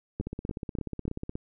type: two click trains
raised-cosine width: 3 ms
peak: -21 / -18 dBFS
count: 20 / 4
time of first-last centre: 0.21-1.355 / 0.2-1.08 s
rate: 16.6 / 3.41 Hz
effects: none